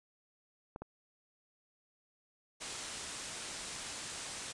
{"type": "clicks", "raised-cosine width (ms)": 1, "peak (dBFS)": -29, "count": 2, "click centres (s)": [0.761, 0.82]}
{"type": "low-pass noise", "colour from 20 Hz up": "white", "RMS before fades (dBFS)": -44, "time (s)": [2.6, 4.53], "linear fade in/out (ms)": 20, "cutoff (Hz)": 9400, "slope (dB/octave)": 48}
{"effects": ["resampled to 24000 Hz"]}